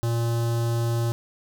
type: tone with notch filter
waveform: square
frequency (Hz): 116.8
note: A#2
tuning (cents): +4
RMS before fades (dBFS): -24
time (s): 0.03-1.12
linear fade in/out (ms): 0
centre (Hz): 2200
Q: 1.1
effects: none